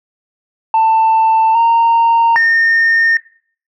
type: tone with pitch steps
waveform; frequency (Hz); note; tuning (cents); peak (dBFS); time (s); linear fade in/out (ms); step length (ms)
sine; 890 / 923 / 1826; A5 / A#5 / A#6; +20 / -17 / -36; -6; 0.74-3.17; 2; 810
effects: noise-tail reverb RT60 0.5 s tail -20 dB re dry + tanh soft clip ceiling -6 dBFS